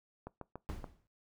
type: click train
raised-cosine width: 1 ms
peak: -29 dBFS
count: 5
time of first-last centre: 0.27-0.842 s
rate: 6.99 Hz
type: noise with exponential decay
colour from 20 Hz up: brown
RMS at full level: -37 dBFS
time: 0.69-1.07 s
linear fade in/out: 0 ms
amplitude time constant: 81 ms
effects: noise-tail reverb RT60 0.2 s tail -22 dB re dry